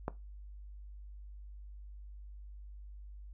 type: click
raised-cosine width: 1 ms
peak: -20 dBFS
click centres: 0.081 s
effects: noise-tail reverb RT60 0.2 s tail -17 dB re dry + added 50 Hz sine -46 dBFS peak until 3.33 s